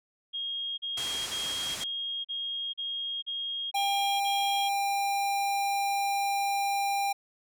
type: tone bursts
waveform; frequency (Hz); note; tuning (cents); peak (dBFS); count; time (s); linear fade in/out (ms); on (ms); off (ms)
sine; 3255; G#7; -36; -31; 9; 0.33-4.692; 20; 450; 39
type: low-pass noise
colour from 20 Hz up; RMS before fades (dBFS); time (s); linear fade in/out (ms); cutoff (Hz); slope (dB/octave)
white; -38; 0.97-1.84; 5; 9000; 24
type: tone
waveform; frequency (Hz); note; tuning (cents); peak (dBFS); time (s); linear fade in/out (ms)
square; 798; G5; +31; -27; 3.74-7.13; 10
effects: none